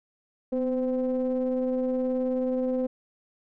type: ring-modulated tone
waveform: triangle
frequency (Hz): 130.81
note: C3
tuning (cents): 0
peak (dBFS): -19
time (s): 0.52-2.87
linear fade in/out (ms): 10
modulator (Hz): 383
effects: none

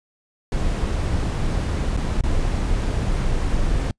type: noise with dropouts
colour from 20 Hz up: brown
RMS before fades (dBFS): -21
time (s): 0.52-3.91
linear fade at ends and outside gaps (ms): 2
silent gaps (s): 1.967-1.972 / 2.21-2.236
effects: noise-tail reverb RT60 0.1 s tail -26 dB re dry + resampled to 22050 Hz

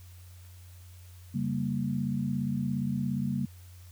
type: chord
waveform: sine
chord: G diminished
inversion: second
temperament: equal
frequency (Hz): 138.59 / 196 / 233.1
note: Db3 / G3 / Bb3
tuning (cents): 0 / 0 / 0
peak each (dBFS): -32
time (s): 1.34-3.46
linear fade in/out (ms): 10
effects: added 89 Hz sine -47 dBFS peak until 3.91 s + white hiss -59 dBFS RMS until 3.91 s

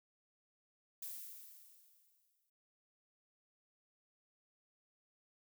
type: noise with exponential decay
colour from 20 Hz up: violet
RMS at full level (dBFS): -44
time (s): 1.02-2.5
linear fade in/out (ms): 5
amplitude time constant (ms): 320
effects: none

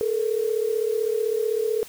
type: tone pair together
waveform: sine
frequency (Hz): 430.4 / 466.2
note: A4 / A#4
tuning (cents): -38 / 0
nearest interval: minor second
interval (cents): 138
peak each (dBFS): -23 / -25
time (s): 0.01-1.83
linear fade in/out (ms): 0
effects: white hiss -44 dBFS RMS until 1.88 s

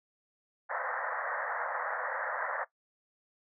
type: band-pass noise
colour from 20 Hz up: white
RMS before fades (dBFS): -35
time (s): 0.69-2.65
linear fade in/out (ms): 20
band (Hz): 500 to 1900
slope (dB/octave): 96
effects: noise-tail reverb RT60 0.1 s tail -17 dB re dry

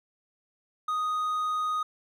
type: tone with hard clipping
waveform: triangle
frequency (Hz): 1244.5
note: D#6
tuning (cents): 0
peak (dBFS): -27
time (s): 0.88-1.83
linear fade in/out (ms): 5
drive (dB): 6
effects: none

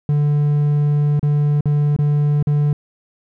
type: tone with dropouts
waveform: triangle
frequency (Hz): 146.83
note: D3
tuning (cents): 0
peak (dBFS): -11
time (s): 0.09-2.73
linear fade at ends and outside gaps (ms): 2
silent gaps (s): 1.195-1.229 / 1.608-1.656 / 1.964-1.988 / 2.427-2.471
effects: none

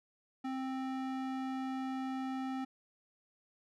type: tone with band-pass filter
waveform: square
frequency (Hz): 262.8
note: C4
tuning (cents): +8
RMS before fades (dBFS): -38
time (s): 0.44-2.65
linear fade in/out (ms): 10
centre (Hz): 630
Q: 0.5
effects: none

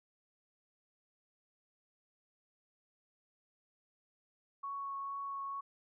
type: tone with vibrato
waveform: sine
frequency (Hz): 1108.7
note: C#6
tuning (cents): 0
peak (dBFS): -38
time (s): 4.63-5.61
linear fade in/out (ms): 10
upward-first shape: triangle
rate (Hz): 2.2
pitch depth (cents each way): 10
effects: none

